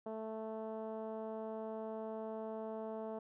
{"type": "tone with low-pass filter", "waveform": "10% pulse", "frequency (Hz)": 220, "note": "A3", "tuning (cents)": 0, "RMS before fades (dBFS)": -43, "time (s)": [0.06, 3.19], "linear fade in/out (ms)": 5, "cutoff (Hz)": 650, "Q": 1.5, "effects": []}